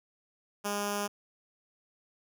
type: tone with notch filter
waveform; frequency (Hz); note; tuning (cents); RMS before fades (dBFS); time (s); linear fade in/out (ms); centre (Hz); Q
5% pulse; 204.4; G#3; -27; -33; 0.64-1.08; 20; 2000; 1.2
effects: none